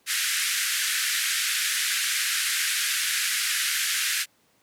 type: band-pass noise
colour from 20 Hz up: pink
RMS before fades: -26 dBFS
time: 0.06-4.26 s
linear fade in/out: 50 ms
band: 1500 to 13000 Hz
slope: 48 dB/octave
effects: pink hiss -64 dBFS RMS until 4.62 s + high-pass 150 Hz 12 dB/octave